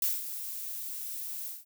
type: noise with ADSR envelope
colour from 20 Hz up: violet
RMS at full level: -27 dBFS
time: 0.02-1.65 s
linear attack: 4 ms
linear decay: 180 ms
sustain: -11 dB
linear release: 180 ms
effects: none